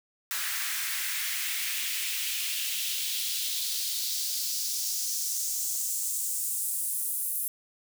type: noise with high-pass filter sweep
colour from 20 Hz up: white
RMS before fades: -31 dBFS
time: 0.31-7.48 s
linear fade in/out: 0 ms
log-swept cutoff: 1500 to 11000 Hz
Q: 2.1
effects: none